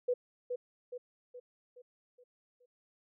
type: tone with echo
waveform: sine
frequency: 493.9 Hz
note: B4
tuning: in tune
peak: -27 dBFS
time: 0.08-0.14 s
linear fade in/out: 10 ms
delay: 420 ms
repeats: 6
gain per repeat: -6 dB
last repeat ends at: 2.66 s
effects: none